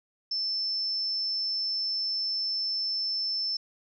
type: tone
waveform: sine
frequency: 5300 Hz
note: E8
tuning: 9 cents sharp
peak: -27 dBFS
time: 0.31-3.57 s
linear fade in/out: 5 ms
effects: none